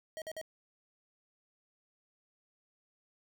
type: tone bursts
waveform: square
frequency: 635 Hz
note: D#5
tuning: 35 cents sharp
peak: -40 dBFS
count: 3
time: 0.17-0.414 s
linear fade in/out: 0 ms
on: 48 ms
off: 50 ms
effects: none